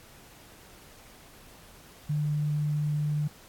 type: tone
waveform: sine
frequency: 149.2 Hz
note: D3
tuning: 28 cents sharp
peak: -25 dBFS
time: 2.09-3.28 s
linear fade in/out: 10 ms
effects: pink hiss -53 dBFS RMS until 3.48 s + AAC 64 kbps